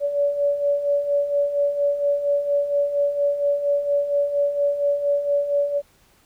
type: beating tone pair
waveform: sine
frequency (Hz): 569 / 573.3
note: C#5 / D5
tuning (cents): +45 / -42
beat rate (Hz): 4.3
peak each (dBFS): -26 / -19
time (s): 0-5.82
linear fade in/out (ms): 50
effects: pink hiss -58 dBFS RMS until 6.25 s